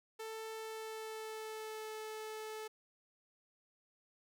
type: tone with pitch glide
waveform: sawtooth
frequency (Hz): 442.5 to 434.6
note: A4 to A4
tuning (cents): +10 to -21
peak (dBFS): -39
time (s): 0.19-2.68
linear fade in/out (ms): 10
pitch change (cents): -31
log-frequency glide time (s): 0.5-1.92
effects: none